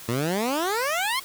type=exponential sweep; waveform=15% pulse; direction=up; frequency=111.3 to 1108.7 Hz; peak=-17 dBFS; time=0.08-1.2 s; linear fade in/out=10 ms; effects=white hiss -42 dBFS RMS until 1.24 s